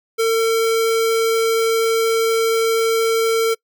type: tone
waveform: square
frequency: 452.1 Hz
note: A4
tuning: 47 cents sharp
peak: -15 dBFS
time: 0.18-3.55 s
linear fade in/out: 20 ms
effects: noise-tail reverb RT60 0.1 s tail -25 dB re dry